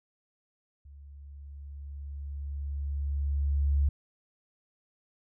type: tone with level ramp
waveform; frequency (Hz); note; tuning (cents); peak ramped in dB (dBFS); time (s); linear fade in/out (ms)
sine; 70.8; C#2; +37; -47 to -21; 0.85-3.89; 5
effects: none